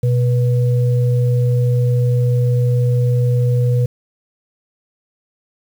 sine tone pair together, 123.47 / 487.6 Hz, B2 / B4, 0 / -22 cents, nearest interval 2 octaves, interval 2378 cents, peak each -12 / -23 dBFS, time 0.03-3.86 s, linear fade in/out 5 ms, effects 7-bit

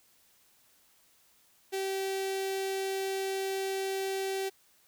sawtooth tone with notch filter, 386 Hz, G4, 27 cents flat, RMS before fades -33 dBFS, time 1.72-4.5 s, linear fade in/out 20 ms, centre 1200 Hz, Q 1.5, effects white hiss -65 dBFS RMS until 4.87 s

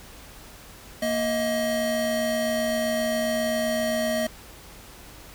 square tone pair together, 233.1 / 631.7 Hz, A#3 / D#5, 0 / +26 cents, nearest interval octave + perfect fourth, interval 1726 cents, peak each -29 / -25 dBFS, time 1.02-4.27 s, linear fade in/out 5 ms, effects added 50 Hz sine -51 dBFS peak until 5.34 s + pink hiss -46 dBFS RMS until 5.34 s

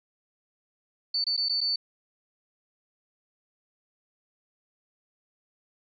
sine tone with dropouts, 4500 Hz, C#8, 25 cents sharp, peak -24 dBFS, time 1.14-1.76 s, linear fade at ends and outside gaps 5 ms, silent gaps 1.242-1.266 / 1.367-1.375 / 1.487-1.494 / 1.607-1.612 s, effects none

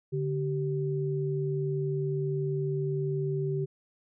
sine tone pair together, 144.6 / 386 Hz, D3 / G4, -27 / -27 cents, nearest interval octave + perfect fourth, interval 1700 cents, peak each -29 / -31 dBFS, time 0.12-3.66 s, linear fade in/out 20 ms, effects none

